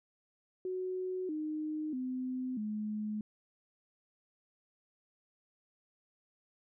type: tone with pitch steps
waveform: sine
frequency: 370 / 307.6 / 255.7 / 212.5 Hz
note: F#4 / D#4 / C4 / G#3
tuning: 0 / -20 / -40 / +40 cents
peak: -34 dBFS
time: 0.65-3.21 s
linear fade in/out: 2 ms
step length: 640 ms
effects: none